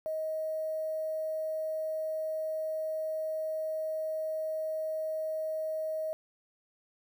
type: tone with quantisation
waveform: sine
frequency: 630 Hz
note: D#5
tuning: 21 cents sharp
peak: -31 dBFS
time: 0.06-6.13 s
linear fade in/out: 0 ms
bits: 9
effects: none